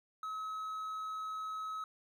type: tone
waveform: triangle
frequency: 1283 Hz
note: E6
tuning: 47 cents flat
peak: -36 dBFS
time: 0.23-1.84 s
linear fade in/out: 2 ms
effects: none